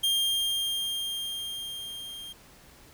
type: tone with level ramp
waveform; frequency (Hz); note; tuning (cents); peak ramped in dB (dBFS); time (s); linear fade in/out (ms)
45% pulse; 3202; G7; +36; -22 to -39; 0.03-2.33; 10
effects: pink hiss -54 dBFS RMS until 2.93 s